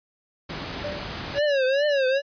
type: noise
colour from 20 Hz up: pink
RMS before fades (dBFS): -32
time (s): 0.49-1.39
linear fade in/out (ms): 10
type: tone with exponential decay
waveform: sine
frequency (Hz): 587.3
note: D5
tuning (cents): 0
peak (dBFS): -26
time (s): 0.84-1.27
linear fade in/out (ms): 5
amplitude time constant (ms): 92
type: tone with vibrato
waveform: square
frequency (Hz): 554.4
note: C#5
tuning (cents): 0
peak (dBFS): -20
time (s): 1.34-2.22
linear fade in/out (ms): 50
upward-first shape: triangle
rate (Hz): 2.4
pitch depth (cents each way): 150
effects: high-pass 60 Hz 12 dB/octave + resampled to 11025 Hz